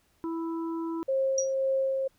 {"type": "harmonic tone", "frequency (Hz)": 329.6, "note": "E4", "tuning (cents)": 0, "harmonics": [1, 3, 4], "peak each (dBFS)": [-30, -40, -48], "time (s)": [0.24, 1.03], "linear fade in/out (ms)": 0}
{"type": "tone with tremolo", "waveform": "sine", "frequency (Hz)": 535, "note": "C5", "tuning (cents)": 38, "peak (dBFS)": -23, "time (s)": [1.08, 2.08], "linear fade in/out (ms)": 10, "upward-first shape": "sine", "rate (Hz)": 1.9, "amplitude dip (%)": 30}
{"type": "tone with exponential decay", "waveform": "sine", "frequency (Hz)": 5760, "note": "F#8", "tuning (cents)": -47, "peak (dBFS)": -23, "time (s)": [1.38, 1.54], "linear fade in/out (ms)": 2, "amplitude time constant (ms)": 33}
{"effects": ["pink hiss -68 dBFS RMS until 2.18 s"]}